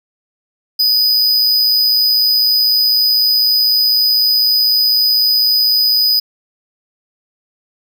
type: tone with amplitude modulation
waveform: square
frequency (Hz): 4978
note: D#8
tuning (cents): 0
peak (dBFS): -9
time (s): 0.79-6.2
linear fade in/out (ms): 10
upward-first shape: sine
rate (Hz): 116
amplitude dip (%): 30
effects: none